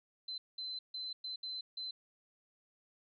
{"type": "tone bursts at uneven times", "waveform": "sine", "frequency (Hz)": 4058, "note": "B7", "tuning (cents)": 46, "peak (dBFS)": -39, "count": 6, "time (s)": [[0.28, 0.38], [0.58, 0.79], [0.94, 1.13], [1.24, 1.36], [1.43, 1.61], [1.77, 1.91]], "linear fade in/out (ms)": 5, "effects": []}